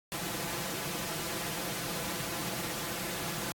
pink noise with comb filter, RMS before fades -35 dBFS, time 0.12-3.52 s, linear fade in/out 0 ms, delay 5.9 ms, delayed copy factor +0.65, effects high-pass 100 Hz 12 dB/octave + AAC 64 kbps

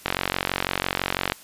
click train, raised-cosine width 0.3 ms, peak -5 dBFS, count 59, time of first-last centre 0.06-1.321 s, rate 46 Hz, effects white hiss -47 dBFS RMS until 1.43 s + resampled to 32000 Hz

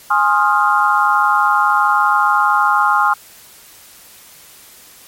sine chord, F minor seventh, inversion first, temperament equal with one note detuned, 830.6 / 1056.8 / 1244.5 / 1396.9 Hz, Ab5 / C6 / Eb6 / F6, 0 / +17 / 0 / 0 cents, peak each -16 dBFS, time 0.1-3.14 s, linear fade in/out 10 ms, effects white hiss -42 dBFS RMS until 5.07 s + MP3 64 kbps

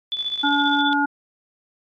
sine tone with tremolo, 3468 Hz, A7, 26 cents flat, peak -20 dBFS, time 0.12-0.93 s, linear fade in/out 0 ms, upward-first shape sine, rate 15 Hz, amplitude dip 70%
click train, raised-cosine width 0.2 ms, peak -26 dBFS, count 35, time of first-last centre 0.17-0.808 s, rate 53.3 Hz
harmonic tone, 286.5 Hz, D4, 43 cents flat, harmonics 1 / 3 / 5, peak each -21 / -21 / -21 dBFS, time 0.43-1.06 s, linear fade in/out 10 ms
effects MP3 64 kbps

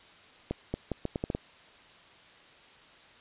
accelerating click train, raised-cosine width 2 ms, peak -17 dBFS, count 8, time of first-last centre 0.51-1.35 s, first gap 230 ms, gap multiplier 0.77, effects white hiss -55 dBFS RMS until 3.2 s + resampled to 8000 Hz

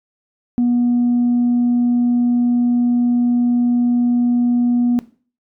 sine tone, 242.1 Hz, B3, 34 cents flat, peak -11 dBFS, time 0.58-4.99 s, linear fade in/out 0 ms, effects noise-tail reverb RT60 0.4 s tail -18 dB re dry + tanh soft clip ceiling -10 dBFS

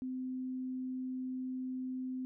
sine tone, 257 Hz, C4, 31 cents flat, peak -36 dBFS, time 0.02-2.25 s, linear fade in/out 0 ms, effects none

